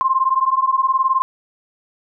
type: beating tone pair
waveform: sine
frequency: 1046.5 / 1065.5 Hz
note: C6 / C6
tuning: 0 / +31 cents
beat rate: 19 Hz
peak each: -17 dBFS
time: 0.01-1.22 s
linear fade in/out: 0 ms
effects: none